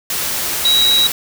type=tone in noise; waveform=sine; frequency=3861 Hz; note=B7; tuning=40 cents flat; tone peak=-10 dBFS; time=0.65-1.07 s; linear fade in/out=2 ms; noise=white; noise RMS=-20 dBFS; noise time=0.1-1.12 s; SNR=+7 dB; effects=none